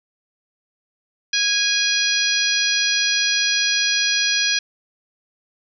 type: harmonic tone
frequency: 825 Hz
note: G#5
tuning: 12 cents flat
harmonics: 2 / 3 / 4 / 5 / 6 / 7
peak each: -24 / -24 / -24 / -24 / -24 / -24 dBFS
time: 1.33-4.59 s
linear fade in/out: 5 ms
effects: none